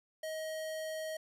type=tone; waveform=square; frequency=631 Hz; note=D#5; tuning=24 cents sharp; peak=-38 dBFS; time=0.23-1.17 s; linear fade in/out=5 ms; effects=resampled to 32000 Hz + 11-bit